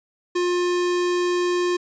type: tone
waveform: square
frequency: 354.9 Hz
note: F4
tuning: 28 cents sharp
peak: -20 dBFS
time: 0.35-1.77 s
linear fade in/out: 10 ms
effects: resampled to 16000 Hz